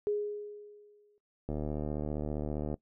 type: tone with exponential decay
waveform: sine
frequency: 415.3 Hz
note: G#4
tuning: in tune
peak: -26 dBFS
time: 0.07-1.18 s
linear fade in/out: 0 ms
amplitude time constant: 240 ms
type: click train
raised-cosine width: 2 ms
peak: -22 dBFS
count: 95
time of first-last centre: 1.49-2.742 s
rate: 75.1 Hz
effects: noise-tail reverb RT60 0.1 s tail -19 dB re dry